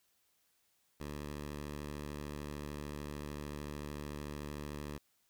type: tone with vibrato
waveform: 10% pulse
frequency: 73.42 Hz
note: D2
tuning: in tune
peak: -33 dBFS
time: 1-4.98 s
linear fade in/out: 5 ms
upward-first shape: sine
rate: 10 Hz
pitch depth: 10 cents each way
effects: white hiss -75 dBFS RMS until 5.29 s